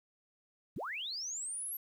sine linear sweep, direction up, 69.3 to 11840 Hz, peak -37 dBFS, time 0.76-1.77 s, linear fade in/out 5 ms, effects 11-bit

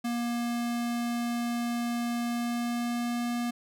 square tone with pitch glide, 237.5 to 239.3 Hz, A#3 to A#3, +33 to +46 cents, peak -29 dBFS, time 0.04-3.51 s, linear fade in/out 10 ms, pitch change +13 cents, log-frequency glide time 2.24-3.3 s, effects none

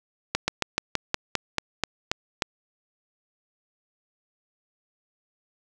slowing click train, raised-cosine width 0.2 ms, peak -5 dBFS, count 11, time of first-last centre 0.35-2.422 s, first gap 130 ms, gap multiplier 1.1, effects none

